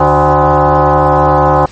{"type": "tone with frequency modulation", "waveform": "sine", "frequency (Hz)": 148.4, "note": "D3", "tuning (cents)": 18, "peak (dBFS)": -5, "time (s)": [0, 1.66], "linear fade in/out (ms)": 5, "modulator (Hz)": 224, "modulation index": 4.5, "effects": ["pink hiss -36 dBFS RMS until 1.71 s", "MP3 32 kbps"]}